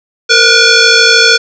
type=tone with frequency modulation; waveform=sine; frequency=1480 Hz; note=F#6; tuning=in tune; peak=-3 dBFS; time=0.29-1.38 s; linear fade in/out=20 ms; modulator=969 Hz; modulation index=4.2; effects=none